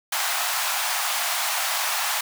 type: high-pass noise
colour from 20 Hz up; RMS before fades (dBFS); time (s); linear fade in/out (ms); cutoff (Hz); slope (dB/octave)
pink; -25; 0.12-2.21; 5; 690; 48
effects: none